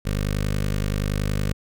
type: tone with notch filter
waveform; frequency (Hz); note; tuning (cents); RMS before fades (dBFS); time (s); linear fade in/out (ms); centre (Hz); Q
15% pulse; 50.6; G#1; -44; -24; 0.05-1.53; 10; 840; 1.6
effects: none